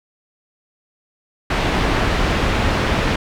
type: low-pass noise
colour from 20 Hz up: pink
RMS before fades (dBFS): -18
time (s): 1.5-3.16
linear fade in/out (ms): 5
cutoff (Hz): 3000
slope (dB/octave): 12
effects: none